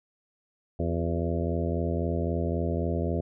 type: harmonic tone with a mistuned harmonic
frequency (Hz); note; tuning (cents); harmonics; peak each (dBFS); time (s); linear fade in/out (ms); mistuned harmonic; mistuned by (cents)
83.8; E2; +29; 1 / 2 / 3 / 4 / 5 / 6 / 7 / 8; -29 / -32 / -34 / -35 / -36 / -37 / -37 / -38; 0.79-3.21; 5; 4; +59
effects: none